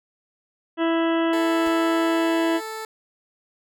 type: harmonic tone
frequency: 330.2 Hz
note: E4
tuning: 3 cents sharp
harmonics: 1 / 2 / 3 / 4 / 5 / 6 / 8 / 9 / 10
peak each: -20 / -26 / -30 / -32 / -34 / -36 / -38 / -39 / -40 dBFS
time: 0.77-2.61 s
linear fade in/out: 50 ms
type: tone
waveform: 15% pulse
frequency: 440 Hz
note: A4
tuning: in tune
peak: -24 dBFS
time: 1.33-2.85 s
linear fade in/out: 2 ms
type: noise with exponential decay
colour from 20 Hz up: pink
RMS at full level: -37 dBFS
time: 1.66-1.78 s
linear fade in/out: 2 ms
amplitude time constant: 26 ms
effects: none